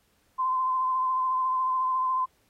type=tone with vibrato; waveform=sine; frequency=1032 Hz; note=C6; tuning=24 cents flat; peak=-23 dBFS; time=0.38-2.26 s; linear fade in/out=20 ms; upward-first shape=sine; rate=14 Hz; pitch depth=25 cents each way; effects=pink hiss -68 dBFS RMS until 2.49 s + AAC 48 kbps